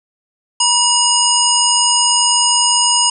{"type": "harmonic tone with a mistuned harmonic", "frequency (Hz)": 961, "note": "B5", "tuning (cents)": -48, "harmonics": [1, 3, 5, 7, 9], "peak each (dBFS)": [-17, -17, -17, -17, -17], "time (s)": [0.6, 3.1], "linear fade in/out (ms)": 5, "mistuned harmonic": 5, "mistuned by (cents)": 89, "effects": []}